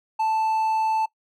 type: tone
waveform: triangle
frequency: 880 Hz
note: A5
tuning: in tune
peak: -18 dBFS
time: 0.19-1.06 s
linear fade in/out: 10 ms
effects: noise-tail reverb RT60 0.1 s tail -20 dB re dry